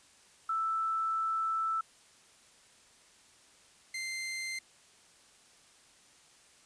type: tone pair in turn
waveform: sine / sawtooth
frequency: 1321 / 2085 Hz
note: E6 / C7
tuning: +3 / -7 cents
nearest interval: minor sixth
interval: 790 cents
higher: second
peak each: -29 / -32 dBFS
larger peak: first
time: 0.49-1.81 / 3.94-4.59 s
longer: first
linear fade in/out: 5 ms
effects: white hiss -61 dBFS RMS until 6.65 s + resampled to 22050 Hz